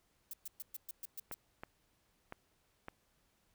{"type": "noise bursts", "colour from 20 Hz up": "violet", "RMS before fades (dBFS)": -44, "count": 8, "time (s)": [0.31, 1.342], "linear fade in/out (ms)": 2, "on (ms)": 24, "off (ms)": 120}
{"type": "clicks", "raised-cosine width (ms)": 0.5, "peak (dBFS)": -29, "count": 4, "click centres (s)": [1.313, 1.635, 2.324, 2.884]}
{"effects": ["pink hiss -75 dBFS RMS until 3.54 s"]}